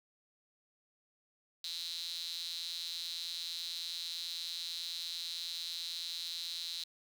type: tone with high-pass filter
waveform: sawtooth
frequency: 169.1 Hz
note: E3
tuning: 44 cents sharp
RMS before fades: -41 dBFS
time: 1.64-6.84 s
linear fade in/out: 2 ms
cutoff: 4000 Hz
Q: 9.2
effects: none